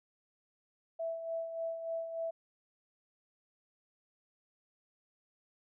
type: tone with tremolo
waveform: sine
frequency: 659.3 Hz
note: E5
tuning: in tune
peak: -33 dBFS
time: 0.99-2.31 s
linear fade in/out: 10 ms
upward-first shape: sine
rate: 3.4 Hz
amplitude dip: 55%
effects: none